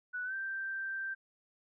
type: tone with pitch glide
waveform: sine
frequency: 1480 to 1568 Hz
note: F#6 to G6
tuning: 0 to 0 cents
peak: -35 dBFS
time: 0.13-1.15 s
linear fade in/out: 20 ms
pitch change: +100 cents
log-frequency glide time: 0.24-0.34 s
effects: none